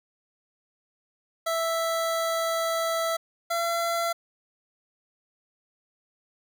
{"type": "tone pair in turn", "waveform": "25% pulse", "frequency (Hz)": [659.3, 678.2], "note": ["E5", "E5"], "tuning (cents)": [0, 49], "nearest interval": "unison", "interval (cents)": 49, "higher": "second", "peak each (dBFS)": -21, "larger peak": "neither", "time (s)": [[1.46, 3.17], [3.5, 4.13]], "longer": "first", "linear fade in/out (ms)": 10, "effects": []}